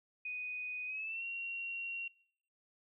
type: tone with pitch glide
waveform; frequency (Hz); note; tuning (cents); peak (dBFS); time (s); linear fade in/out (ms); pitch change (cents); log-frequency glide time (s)
sine; 2489 to 2746; D#7 to F7; 0 to -30; -38; 0.25-2.08; 5; +170; 0.86-1.24
effects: noise-tail reverb RT60 0.7 s tail -24 dB re dry